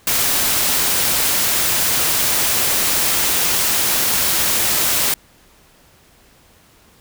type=noise; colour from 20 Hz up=white; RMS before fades=-17 dBFS; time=0.07-5.14 s; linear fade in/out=2 ms; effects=pink hiss -51 dBFS RMS until 7 s